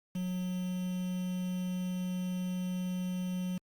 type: tone with quantisation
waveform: triangle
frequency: 182.2 Hz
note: F#3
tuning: 26 cents flat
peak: -30 dBFS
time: 0.15-3.58 s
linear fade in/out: 5 ms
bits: 8
effects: Opus 48 kbps